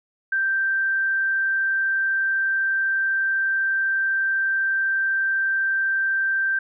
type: tone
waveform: sine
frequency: 1568 Hz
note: G6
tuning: in tune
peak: -19 dBFS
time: 0.32-6.59 s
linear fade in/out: 5 ms
effects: none